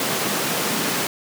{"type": "high-pass noise", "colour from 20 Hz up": "pink", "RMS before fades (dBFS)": -23, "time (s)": [0, 1.07], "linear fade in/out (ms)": 2, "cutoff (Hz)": 160, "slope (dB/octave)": 24, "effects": []}